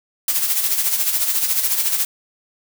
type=noise with tremolo; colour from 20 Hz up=blue; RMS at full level=-17 dBFS; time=0.28-2.05 s; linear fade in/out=2 ms; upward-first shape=sine; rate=14 Hz; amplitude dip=55%; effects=none